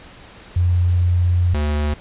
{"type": "tone pair in turn", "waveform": ["sine", "square"], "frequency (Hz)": [88.4, 74.34], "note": ["F2", "D2"], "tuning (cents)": [22, 22], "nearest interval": "minor third", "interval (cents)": 300, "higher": "first", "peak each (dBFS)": [-13, -18], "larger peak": "first", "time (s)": [[0.56, 1.54], [1.54, 1.94]], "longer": "first", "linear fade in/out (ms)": 5, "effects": ["pink hiss -42 dBFS RMS until 2 s", "resampled to 8000 Hz"]}